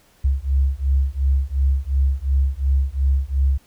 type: beating tone pair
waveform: sine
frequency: 66.6 / 69.4 Hz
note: C2 / C#2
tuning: +31 / +3 cents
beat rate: 2.8 Hz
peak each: -19 dBFS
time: 0.24-3.58 s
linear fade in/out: 10 ms
effects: pink hiss -56 dBFS RMS until 3.66 s